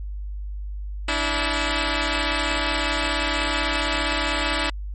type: tone pair together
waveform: 5% pulse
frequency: 289.6 / 325.1 Hz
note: D4 / E4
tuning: -24 / -24 cents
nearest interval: major second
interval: 200 cents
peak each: -13 dBFS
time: 1.08-4.7 s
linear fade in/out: 5 ms
effects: added 50 Hz sine -28 dBFS peak until 4.94 s + MP3 32 kbps